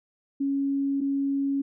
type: tone pair in turn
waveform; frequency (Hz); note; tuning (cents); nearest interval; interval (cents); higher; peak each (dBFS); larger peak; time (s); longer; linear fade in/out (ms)
sine; 276.9 / 276.9; C#4 / C#4; -2 / -2; unison; 0; neither; -23; neither; 0.4-1.01 / 1.01-1.62; neither; 10
effects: none